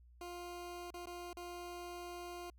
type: tone with dropouts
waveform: 20% pulse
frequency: 351.3 Hz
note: F4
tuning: 10 cents sharp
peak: -40 dBFS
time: 0.21-2.5 s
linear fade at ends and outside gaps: 2 ms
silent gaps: 0.905-0.941 / 1.057-1.07 / 1.33-1.369 s
effects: added 60 Hz sine -59 dBFS peak until 2.58 s